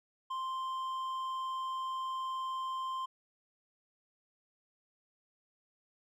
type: tone with hard clipping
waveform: sine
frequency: 1046.5 Hz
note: C6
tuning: in tune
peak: -36 dBFS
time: 0.3-3.06 s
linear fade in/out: 10 ms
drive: 5 dB
effects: none